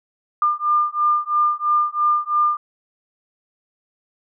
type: beating tone pair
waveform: sine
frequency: 1200 / 1203 Hz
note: D6 / D6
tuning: +37 / +41 cents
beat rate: 3 Hz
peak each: -19 / -19 dBFS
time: 0.42-2.57 s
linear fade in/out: 2 ms
effects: none